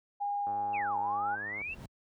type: tone with pitch glide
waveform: sine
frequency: 813 to 818.2 Hz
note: G#5 to G#5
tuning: -37 to -26 cents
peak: -30 dBFS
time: 0.2-1.36 s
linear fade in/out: 20 ms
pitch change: +11 cents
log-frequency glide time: 0.51-0.62 s
type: click train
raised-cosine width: 1 ms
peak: -33 dBFS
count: 119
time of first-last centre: 0.47-1.616 s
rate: 103 Hz
type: exponential two-way sweep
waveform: sine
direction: down then up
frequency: 2779 to 868 to 2779 Hz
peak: -35 dBFS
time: 0.73-1.75 s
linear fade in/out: 20 ms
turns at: 0.98 s
type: noise with exponential growth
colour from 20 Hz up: brown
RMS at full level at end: -37 dBFS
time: 1.3-1.86 s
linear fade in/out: 5 ms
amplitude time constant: 120 ms
effects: high-pass 60 Hz 12 dB/octave